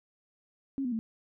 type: tone with pitch steps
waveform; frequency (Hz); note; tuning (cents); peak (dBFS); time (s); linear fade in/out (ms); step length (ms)
sine; 272.2 / 246.7 / 223.7; C#4 / B3 / A3; -31 / -2 / +29; -29; 0.78-0.99; 0; 70
effects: none